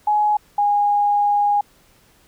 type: tone pair in turn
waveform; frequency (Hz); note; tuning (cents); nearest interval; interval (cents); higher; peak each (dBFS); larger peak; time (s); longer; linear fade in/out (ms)
sine; 840 / 820.8; G#5 / G#5; +19 / -21; unison; 40; first; -14; neither; 0.07-0.37 / 0.58-1.61; second; 5
effects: pink hiss -55 dBFS RMS until 2.27 s